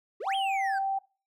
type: exponential two-way sweep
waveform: triangle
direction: up then down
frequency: 351.8 to 3305 to 1506 Hz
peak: -31 dBFS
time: 0.2-0.79 s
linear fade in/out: 10 ms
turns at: 0.35 s
type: tone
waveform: sine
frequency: 779 Hz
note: G5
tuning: 11 cents flat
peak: -26 dBFS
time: 0.26-0.99 s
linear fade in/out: 10 ms
effects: noise-tail reverb RT60 0.3 s tail -18 dB re dry